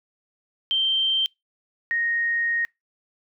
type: tone pair in turn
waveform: sine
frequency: 3136 / 1864.7 Hz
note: G7 / A#6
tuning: 0 / 0 cents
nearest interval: major sixth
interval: 900 cents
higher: first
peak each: -19 / -21 dBFS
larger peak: first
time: 0.71-1.26 / 1.91-2.65 s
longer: second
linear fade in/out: 0 ms
effects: noise-tail reverb RT60 0.2 s tail -26 dB re dry